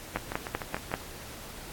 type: two click trains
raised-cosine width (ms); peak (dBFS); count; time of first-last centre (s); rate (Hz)
0.5; -19 / -13; 6 / 5; 0.17-0.916 / 0.16-0.94; 6.7 / 5.13
effects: pink hiss -44 dBFS RMS until 1.72 s + AAC 64 kbps